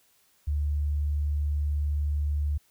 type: tone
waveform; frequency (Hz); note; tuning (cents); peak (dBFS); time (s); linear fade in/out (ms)
sine; 73.42; D2; 0; -24; 0.47-2.58; 10
effects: white hiss -65 dBFS RMS until 2.7 s

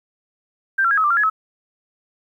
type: tone with pitch steps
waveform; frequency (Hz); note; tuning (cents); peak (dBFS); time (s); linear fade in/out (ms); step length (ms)
sine; 1574 / 1362 / 1641 / 1283 / 1183 / 1380 / 1688 / 1291; G6 / F6 / G#6 / E6 / D6 / F6 / G#6 / E6; +7 / -44 / -21 / -47 / +12 / -21 / +28 / -37; -14; 0.78-1.3; 10; 65
effects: 9-bit

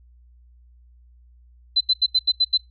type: tone bursts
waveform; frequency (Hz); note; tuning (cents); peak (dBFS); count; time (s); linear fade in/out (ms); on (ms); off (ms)
sine; 4046; B7; +41; -14; 7; 1.76-2.576; 10; 48; 80
effects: noise-tail reverb RT60 0.2 s tail -26 dB re dry + added 60 Hz sine -49 dBFS peak until 2.7 s

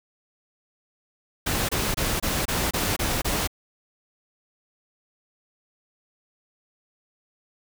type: noise bursts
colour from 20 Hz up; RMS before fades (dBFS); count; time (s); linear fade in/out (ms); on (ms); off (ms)
pink; -25; 8; 1.46-3.475; 10; 230; 25
effects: none

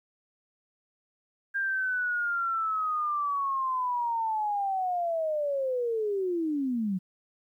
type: linear sweep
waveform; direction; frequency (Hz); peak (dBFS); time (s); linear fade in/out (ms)
sine; down; 1605 to 178; -26; 1.54-6.99; 20
effects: 11-bit

